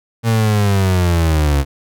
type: linear sweep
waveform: 35% pulse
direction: down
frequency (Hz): 115.9 to 68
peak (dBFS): -10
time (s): 0.23-1.65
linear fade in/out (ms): 50
effects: none

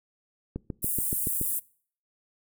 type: click train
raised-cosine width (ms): 3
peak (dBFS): -19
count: 7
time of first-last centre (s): 0.56-1.413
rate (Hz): 7.03
type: high-pass noise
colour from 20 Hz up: pink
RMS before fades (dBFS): -29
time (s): 0.82-1.6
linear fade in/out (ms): 20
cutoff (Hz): 8800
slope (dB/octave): 48
effects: noise-tail reverb RT60 0.5 s tail -23 dB re dry

